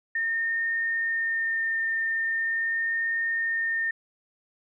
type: tone with vibrato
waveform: sine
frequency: 1820 Hz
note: A#6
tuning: 42 cents flat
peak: -24 dBFS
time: 0.15-3.91 s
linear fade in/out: 5 ms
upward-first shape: sine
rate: 0.41 Hz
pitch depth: 9 cents each way
effects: none